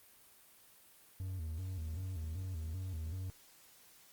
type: tone with vibrato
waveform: triangle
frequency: 86.1 Hz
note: F2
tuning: 24 cents flat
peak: -36 dBFS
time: 1.2-3.3 s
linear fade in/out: 0 ms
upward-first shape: square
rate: 2.6 Hz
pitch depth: 140 cents each way
effects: white hiss -62 dBFS RMS until 4.12 s + Opus 32 kbps